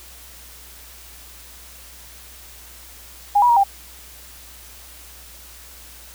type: tone with pitch steps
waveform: sine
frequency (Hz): 817 / 971 / 944 / 793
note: G#5 / B5 / A#5 / G5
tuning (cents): -29 / -30 / +22 / +20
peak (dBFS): -11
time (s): 3.35-3.638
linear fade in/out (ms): 10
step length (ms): 72
effects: added 60 Hz sine -46 dBFS peak until 6.14 s + white hiss -43 dBFS RMS until 6.14 s